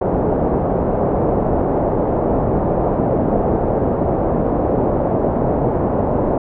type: low-pass noise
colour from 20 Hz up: white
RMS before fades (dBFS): -17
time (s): 0.01-6.38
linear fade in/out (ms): 5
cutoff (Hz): 700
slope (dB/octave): 24
effects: none